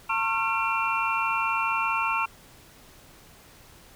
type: tone cluster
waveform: sine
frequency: 903 / 1088 / 1363 / 2378 / 2717 Hz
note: A5 / C#6 / F6 / D7 / F7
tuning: +45 / -33 / -43 / +21 / -48 cents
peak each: -29 / -29 / -29 / -32 / -30 dBFS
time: 0.09-2.26 s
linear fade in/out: 10 ms
effects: pink hiss -52 dBFS RMS until 3.95 s